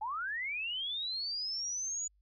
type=linear sweep; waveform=sine; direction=up; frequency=815 to 6920 Hz; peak=-34 dBFS; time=0.01-2.08 s; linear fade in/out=10 ms; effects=added 50 Hz sine -66 dBFS peak until 2.21 s